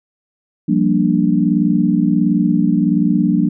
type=chord; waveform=sine; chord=G minor seventh; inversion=third; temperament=equal; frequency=174.61 / 196 / 233.1 / 293.7 Hz; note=F3 / G3 / Bb3 / D4; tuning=0 / 0 / 0 / 0 cents; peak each=-17 dBFS; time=0.68-3.49 s; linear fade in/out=10 ms; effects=none